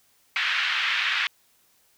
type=band-pass noise; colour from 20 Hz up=pink; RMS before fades=-25 dBFS; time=0.36-1.27 s; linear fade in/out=0 ms; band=1500 to 3400 Hz; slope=24 dB/octave; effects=white hiss -63 dBFS RMS until 1.97 s